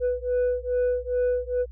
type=beating tone pair; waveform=sine; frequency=493.9 / 496.3 Hz; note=B4 / B4; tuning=0 / +8 cents; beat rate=2.4 Hz; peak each=-23 dBFS; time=0-1.66 s; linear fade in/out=50 ms; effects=tanh soft clip ceiling -19 dBFS + added 60 Hz sine -38 dBFS peak until 1.71 s